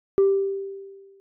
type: tone with exponential decay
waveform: sine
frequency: 392 Hz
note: G4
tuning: in tune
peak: -11 dBFS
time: 0.18-1.2 s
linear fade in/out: 0 ms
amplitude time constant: 220 ms
effects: tanh soft clip ceiling -12 dBFS